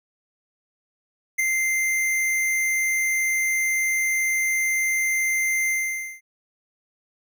square tone with ADSR envelope, 2087 Hz, C7, 5 cents flat, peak -17 dBFS, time 1.38-6.21 s, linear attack 17 ms, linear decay 6 ms, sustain -4 dB, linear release 510 ms, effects none

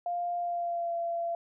sine tone with pitch glide, 700 to 680.9 Hz, F5 to F5, +4 to -44 cents, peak -29 dBFS, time 0.06-1.35 s, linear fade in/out 2 ms, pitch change -48 cents, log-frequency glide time 0.38-0.95 s, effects none

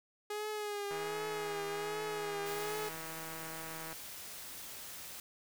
sawtooth tone with vibrato, 415.3 Hz, G#4, in tune, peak -33 dBFS, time 0.3-2.89 s, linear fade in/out 5 ms, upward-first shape triangle, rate 1.3 Hz, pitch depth 52 cents each way
click train, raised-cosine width 0.5 ms, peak -31 dBFS, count 487, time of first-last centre 0.91-3.929 s, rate 161 Hz
white noise, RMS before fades -47 dBFS, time 2.46-5.2 s, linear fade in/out 2 ms
effects none

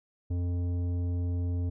triangle tone with tanh clipping, 88 Hz, F2, 14 cents sharp, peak -29 dBFS, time 0.3-1.7 s, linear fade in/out 10 ms, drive 15 dB, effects none

